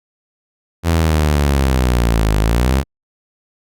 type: linear two-way sweep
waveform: sawtooth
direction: down then up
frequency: 84.9 to 51.2 to 70 Hz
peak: -8 dBFS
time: 0.83-2.84 s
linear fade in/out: 50 ms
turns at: 2.37 s
effects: Opus 48 kbps